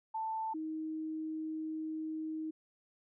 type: tone pair in turn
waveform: sine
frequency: 885 / 314.8 Hz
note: A5 / D#4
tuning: +10 / +20 cents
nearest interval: octave + tritone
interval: 1790 cents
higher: first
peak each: -34 / -36 dBFS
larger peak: first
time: 0.14-0.54 / 0.54-2.51 s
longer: second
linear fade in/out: 10 ms
effects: none